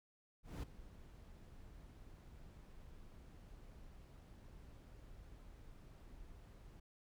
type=noise with ADSR envelope; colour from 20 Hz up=brown; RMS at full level=-41 dBFS; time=0.43-6.8 s; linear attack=200 ms; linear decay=9 ms; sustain=-16 dB; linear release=6 ms; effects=none